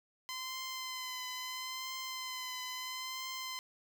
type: tone with vibrato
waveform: 10% pulse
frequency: 1027 Hz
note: C6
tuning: 33 cents flat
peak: -31 dBFS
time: 0.29-3.59 s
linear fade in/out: 0 ms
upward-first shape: triangle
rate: 0.75 Hz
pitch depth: 29 cents each way
effects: 11-bit